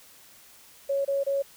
sine tone bursts, 554.4 Hz, C#5, in tune, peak -23 dBFS, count 3, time 0.89-1.424 s, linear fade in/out 10 ms, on 160 ms, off 27 ms, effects white hiss -53 dBFS RMS until 1.56 s

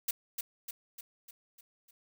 blue noise with echo, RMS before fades -31 dBFS, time 0.08-0.11 s, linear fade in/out 5 ms, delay 300 ms, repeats 6, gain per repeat -5 dB, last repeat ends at 1.91 s, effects none

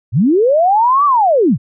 sine linear two-way sweep, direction up then down, 90.7 to 1185 to 90.7 Hz, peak -8 dBFS, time 0.12-1.58 s, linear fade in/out 50 ms, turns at 1.05 s, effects none

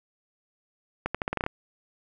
accelerating click train, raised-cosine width 0.5 ms, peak -12 dBFS, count 9, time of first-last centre 1.06-1.464 s, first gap 86 ms, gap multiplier 0.84, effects none

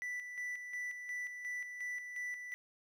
triangle tone with tremolo, 1975.5 Hz, B6, in tune, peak -36 dBFS, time 0.02-2.54 s, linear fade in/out 0 ms, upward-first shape square, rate 2.8 Hz, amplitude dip 50%, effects none

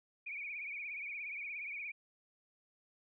sine tone with vibrato, 2335 Hz, D7, 11 cents flat, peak -40 dBFS, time 0.26-1.92 s, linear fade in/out 10 ms, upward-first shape triangle, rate 17 Hz, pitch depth 120 cents each way, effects none

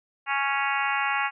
harmonic tone, 277.2 Hz, C#4, in tune, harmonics 3 / 4 / 5 / 6 / 7 / 8 / 9 / 10, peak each -29 / -30 / -31 / -32 / -32 / -33 / -34 / -34 dBFS, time 0.26-1.31 s, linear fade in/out 50 ms, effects none

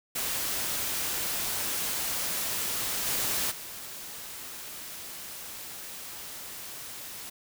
white noise with level steps, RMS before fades -31 / -29 / -41 dBFS, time 0.15-7.3 s, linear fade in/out 10 ms, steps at 3.05 / 3.5 s, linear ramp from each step 20 ms, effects none

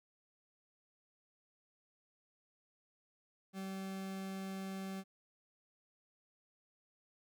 40% pulse tone, 192.2 Hz, G3, 34 cents flat, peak -40 dBFS, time 3.53-5.04 s, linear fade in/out 50 ms, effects none

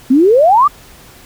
sine exponential sweep, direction up, 245.5 to 1234 Hz, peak -5 dBFS, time 0.1-0.68 s, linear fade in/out 10 ms, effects pink hiss -40 dBFS RMS until 1.25 s

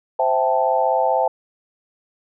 sine chord, A minor seventh, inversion first, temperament equal with one note detuned, 521.1 / 659.3 / 784 / 880 Hz, C5 / E5 / G5 / A5, -7 / 0 / 0 / 0 cents, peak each -21 dBFS, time 0.19-1.28 s, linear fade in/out 5 ms, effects none

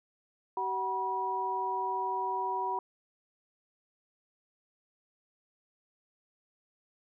sine tone cluster, 381.9 / 750 / 968 Hz, G4 / F#5 / B5, -45 / +23 / -35 cents, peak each -38 / -37 / -31 dBFS, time 0.57-2.79 s, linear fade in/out 2 ms, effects none

